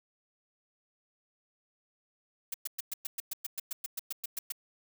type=noise bursts; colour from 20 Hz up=blue; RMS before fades=-35 dBFS; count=16; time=2.52-4.522 s; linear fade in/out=5 ms; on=22 ms; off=110 ms; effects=none